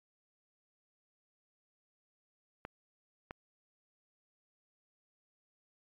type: clicks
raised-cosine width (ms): 0.5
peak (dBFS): -26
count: 2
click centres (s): 2.651 / 3.309
effects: MP3 64 kbps